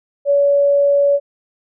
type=tone; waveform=sine; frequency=567 Hz; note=C#5; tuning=39 cents sharp; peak=-10 dBFS; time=0.25-1.2 s; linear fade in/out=50 ms; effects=none